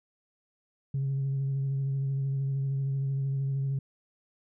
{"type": "tone with vibrato", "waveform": "sine", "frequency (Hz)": 136.5, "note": "C#3", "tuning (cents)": -26, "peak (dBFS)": -25, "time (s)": [0.94, 3.79], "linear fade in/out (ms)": 5, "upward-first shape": "triangle", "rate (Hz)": 13, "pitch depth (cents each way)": 25, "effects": ["tanh soft clip ceiling -24 dBFS"]}